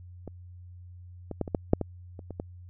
clicks, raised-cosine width 2 ms, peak -25 / -21 / -14 / -23 / -11 / -6 / -16 / -29 / -25 / -19 dBFS, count 10, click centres 0.277 / 1.313 / 1.413 / 1.478 / 1.548 / 1.734 / 1.813 / 2.192 / 2.307 / 2.399 s, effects added 89 Hz sine -44 dBFS peak until 2.69 s

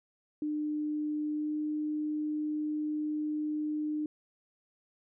sine tone with pitch glide, 301.1 to 303 Hz, D4 to D#4, +43 to -46 cents, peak -30 dBFS, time 0.42-4.06 s, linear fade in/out 2 ms, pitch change +11 cents, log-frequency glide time 1.33-1.53 s, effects none

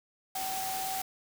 sine tone in noise, 763 Hz, G5, 47 cents flat, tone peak -34 dBFS, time 0.35-1.02 s, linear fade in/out 5 ms, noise white, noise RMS -37 dBFS, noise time 0.35-1.02 s, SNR 0 dB, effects none

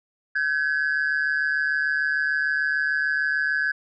sine tone pair together, 1535.3 / 1682 Hz, G6 / G#6, -36 / +22 cents, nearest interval major second, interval 158 cents, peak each -22 dBFS, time 0.35-3.72 s, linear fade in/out 10 ms, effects tanh soft clip ceiling -17 dBFS

